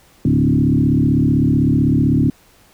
sine tone with frequency modulation, 200 Hz, G3, 35 cents sharp, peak -11 dBFS, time 0.25-2.3 s, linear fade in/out 2 ms, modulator 35.8 Hz, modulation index 2.9, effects pink hiss -51 dBFS RMS until 2.73 s

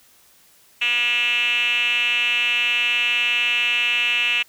5% pulse tone with band-pass filter, 240.4 Hz, B3, 46 cents flat, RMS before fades -20 dBFS, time 0.81-4.43 s, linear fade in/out 10 ms, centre 2700 Hz, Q 9.1, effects white hiss -54 dBFS RMS until 4.48 s

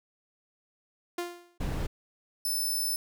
sawtooth tone with exponential decay, 349.2 Hz, F4, in tune, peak -25 dBFS, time 1.18-1.58 s, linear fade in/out 5 ms, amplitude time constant 86 ms
brown noise, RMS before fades -31 dBFS, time 1.6-1.87 s, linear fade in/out 10 ms
10% pulse tone, 5280 Hz, E8, 2 cents sharp, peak -22 dBFS, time 2.45-2.96 s, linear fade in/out 2 ms
effects none

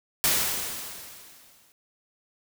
white noise with exponential decay, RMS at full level -21 dBFS, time 0.24-1.72 s, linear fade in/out 0 ms, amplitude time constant 320 ms, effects none

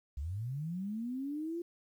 sine linear sweep, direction up, 63.3 to 349.2 Hz, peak -35 dBFS, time 0.17-1.62 s, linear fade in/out 5 ms, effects 11-bit

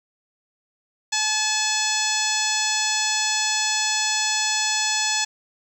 harmonic tone, 860 Hz, A5, 40 cents flat, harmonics 1 / 2 / 3 / 4 / 5 / 6 / 7 / 8 / 9, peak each -29 / -29 / -29 / -29 / -29 / -29 / -29 / -29 / -29 dBFS, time 1.12-5.25 s, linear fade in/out 10 ms, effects 8-bit

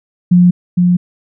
sine tone with echo, 177.7 Hz, F3, 30 cents sharp, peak -4 dBFS, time 0.31-0.51 s, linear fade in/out 10 ms, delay 460 ms, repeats 1, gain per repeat -3 dB, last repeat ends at 0.97 s, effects none

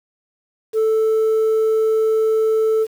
sine tone, 440 Hz, A4, in tune, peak -11 dBFS, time 0.73-2.87 s, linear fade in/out 50 ms, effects tanh soft clip ceiling -13 dBFS + 7-bit

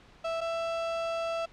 35% pulse tone pair in turn, 659.3 / 663.9 Hz, E5 / E5, 0 / +12 cents, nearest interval unison, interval 12 cents, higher second, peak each -28 dBFS, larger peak neither, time 0.24-0.41 / 0.41-1.46 s, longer second, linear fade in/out 10 ms, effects pink hiss -56 dBFS RMS until 1.52 s + low-pass 4000 Hz 12 dB/octave

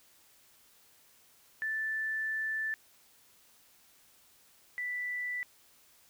sine tone pair in turn, 1760 / 1975.5 Hz, A6 / B6, 0 / 0 cents, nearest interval major second, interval 200 cents, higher second, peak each -31 / -33 dBFS, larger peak first, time 1.62-2.74 / 4.78-5.43 s, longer first, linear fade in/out 0 ms, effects white hiss -63 dBFS RMS until 6.09 s

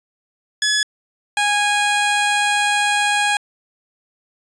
15% pulse tone pair in turn, 1700 / 824.4 Hz, G#6 / G#5, +40 / -13 cents, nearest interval octave + minor second, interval 1253 cents, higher first, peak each -9 dBFS, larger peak neither, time 0.62-0.83 / 1.37-3.37 s, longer second, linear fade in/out 2 ms, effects resampled to 22050 Hz

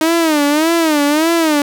sawtooth tone with vibrato, 311.1 Hz, D#4, in tune, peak -7 dBFS, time 0.01-1.62 s, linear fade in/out 2 ms, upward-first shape sine, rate 1.7 Hz, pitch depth 140 cents each way, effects none

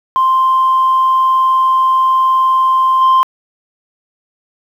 sine tone with level steps, 1046.5 Hz, C6, in tune, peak -7 / -4 dBFS, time 0.16-3.23 s, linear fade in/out 0 ms, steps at 3.01 s, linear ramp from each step 10 ms, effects tanh soft clip ceiling -5 dBFS + 7-bit

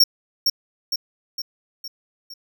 square tone with echo, 5510 Hz, F8, 24 cents flat, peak -11 dBFS, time 0-0.04 s, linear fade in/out 5 ms, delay 460 ms, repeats 5, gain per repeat -5 dB, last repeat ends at 2.34 s, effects none

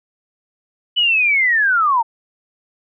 sine linear sweep, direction down, 2994 to 880 Hz, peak -12 dBFS, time 0.96-2.03 s, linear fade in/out 20 ms, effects none

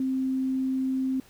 sine tone, 262.5 Hz, C4, 6 cents sharp, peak -24 dBFS, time 0-1.2 s, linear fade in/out 2 ms, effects pink hiss -56 dBFS RMS until 1.29 s

